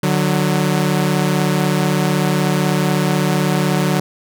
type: tone pair together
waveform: sawtooth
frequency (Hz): 148.94 / 185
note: D3 / F#3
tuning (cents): +25 / 0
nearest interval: major third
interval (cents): 375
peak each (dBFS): -13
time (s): 0.03-4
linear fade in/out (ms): 5
effects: none